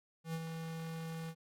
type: tone with ADSR envelope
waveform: square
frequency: 163.1 Hz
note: E3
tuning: 18 cents flat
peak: -36 dBFS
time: 0.24-1.35 s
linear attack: 100 ms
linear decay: 49 ms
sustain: -5 dB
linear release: 62 ms
effects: AAC 64 kbps